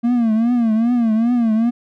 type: tone with vibrato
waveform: triangle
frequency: 231 Hz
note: A#3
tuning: 16 cents flat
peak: -11 dBFS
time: 0.03-1.71 s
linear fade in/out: 20 ms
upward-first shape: triangle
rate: 2.5 Hz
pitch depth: 130 cents each way
effects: none